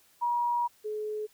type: tone pair in turn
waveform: sine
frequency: 957 / 426.3 Hz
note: A#5 / G#4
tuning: +45 / +45 cents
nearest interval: octave + major second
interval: 1400 cents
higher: first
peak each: -25 / -31 dBFS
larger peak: first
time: 0.21-0.68 / 0.84-1.27 s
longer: first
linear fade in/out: 20 ms
effects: white hiss -63 dBFS RMS until 1.33 s